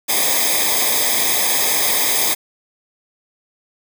white noise with comb filter, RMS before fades -17 dBFS, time 0.08-2.35 s, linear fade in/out 20 ms, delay 0.7 ms, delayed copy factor -0.95, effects none

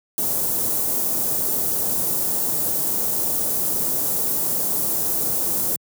white band-stop noise, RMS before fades -22 dBFS, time 0.18-5.76 s, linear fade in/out 0 ms, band 620 to 9900 Hz, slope 12 dB/octave, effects high-pass 100 Hz 12 dB/octave

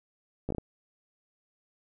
slowing click train, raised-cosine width 2 ms, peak -19 dBFS, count 5, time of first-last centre 0.49-0.583 s, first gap 14 ms, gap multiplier 1.35, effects none

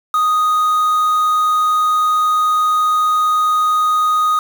triangle tone with quantisation, 1244.5 Hz, D#6, in tune, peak -10 dBFS, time 0.14-4.39 s, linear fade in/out 2 ms, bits 5, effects none

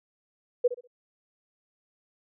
sine tone with echo, 489.9 Hz, B4, 14 cents flat, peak -17 dBFS, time 0.64-0.68 s, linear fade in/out 10 ms, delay 65 ms, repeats 3, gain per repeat -12 dB, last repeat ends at 0.875 s, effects none

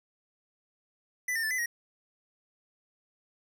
square tone with pitch steps, 1992 / 1816 / 1755 / 2015 / 1887 Hz, B6 / A#6 / A6 / B6 / A#6, +14 / -46 / -5 / +34 / +21 cents, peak -29 dBFS, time 1.28-1.66 s, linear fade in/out 5 ms, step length 76 ms, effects none

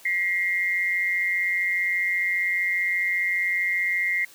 sine tone pair together, 1929 / 2114 Hz, B6 / C7, -41 / +17 cents, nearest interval major second, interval 158 cents, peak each -26 / -23 dBFS, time 0.05-4.25 s, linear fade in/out 5 ms, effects white hiss -50 dBFS RMS until 4.34 s + high-pass 150 Hz 12 dB/octave

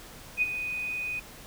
sine tone with ADSR envelope, 2489 Hz, D#7, in tune, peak -20 dBFS, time 0.37-1.2 s, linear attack 49 ms, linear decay 31 ms, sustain -10 dB, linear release 11 ms, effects pink hiss -47 dBFS RMS until 1.46 s

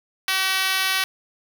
5% pulse tone with high-pass filter, 380.3 Hz, F#4, 48 cents sharp, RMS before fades -22 dBFS, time 0.28-1.04 s, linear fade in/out 2 ms, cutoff 1200 Hz, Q 0.85, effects none

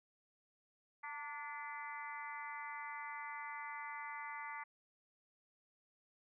harmonic tone with a mistuned harmonic, 290 Hz, D4, 22 cents flat, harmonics 3 / 4 / 5 / 6 / 7 / 8, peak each -48 / -50 / -54 / -55 / -48 / -58 dBFS, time 1.03-4.64 s, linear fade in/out 10 ms, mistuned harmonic 3, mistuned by +49 cents, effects none

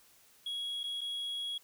sine tone with dropouts, 3322 Hz, G#7, in tune, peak -32 dBFS, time 0.46-1.58 s, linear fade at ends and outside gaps 5 ms, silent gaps 0.833-0.839 / 1.009-1.014 s, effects tanh soft clip ceiling -34 dBFS + white hiss -63 dBFS RMS until 1.63 s

